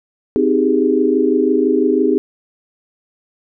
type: chord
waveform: sine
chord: Ab major seventh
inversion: first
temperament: just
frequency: 259.6 / 311.5 / 389.3 / 415.3 Hz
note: C4 / Eb4 / G4 / Ab4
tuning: -13 / +2 / -12 / 0 cents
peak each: -17 dBFS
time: 0.36-2.18 s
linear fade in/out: 0 ms
effects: none